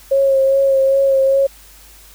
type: tone with vibrato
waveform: sine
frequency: 542 Hz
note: C#5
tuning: 39 cents flat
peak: -10 dBFS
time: 0.11-1.47 s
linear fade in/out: 10 ms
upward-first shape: sine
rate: 2.5 Hz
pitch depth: 21 cents each way
effects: added 50 Hz sine -45 dBFS peak until 2.14 s + white hiss -44 dBFS RMS until 2.14 s